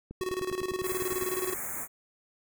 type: click train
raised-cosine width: 3 ms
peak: -28 dBFS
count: 12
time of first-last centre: 0.11-1.224 s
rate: 9.87 Hz
type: tone with tremolo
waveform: square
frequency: 370 Hz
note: F#4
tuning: in tune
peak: -29 dBFS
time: 0.21-1.54 s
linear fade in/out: 5 ms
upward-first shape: square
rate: 19 Hz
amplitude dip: 70%
type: band-stop noise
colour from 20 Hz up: white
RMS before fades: -36 dBFS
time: 0.82-1.88 s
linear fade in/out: 50 ms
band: 2300 to 6500 Hz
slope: 96 dB/octave
effects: none